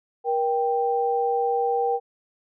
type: tone pair together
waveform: sine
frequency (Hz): 474.8 / 785.5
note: A#4 / G5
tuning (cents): +32 / +3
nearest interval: major sixth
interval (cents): 871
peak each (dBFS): -23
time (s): 0.24-2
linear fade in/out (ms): 50
effects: none